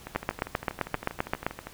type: two click trains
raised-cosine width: 0.5 ms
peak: -21 / -10 dBFS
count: 21 / 11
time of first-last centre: 0.07-1.67 / 0.16-1.465 s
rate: 12.5 / 7.66 Hz
effects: pink hiss -50 dBFS RMS until 1.73 s